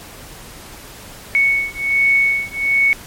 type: beating tone pair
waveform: sine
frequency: 2217 / 2218.3 Hz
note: C#7 / C#7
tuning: 0 / +1 cents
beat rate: 1.3 Hz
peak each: -16 dBFS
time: 1.35-2.93 s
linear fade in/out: 0 ms
effects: pink hiss -37 dBFS RMS until 3.06 s + MP3 64 kbps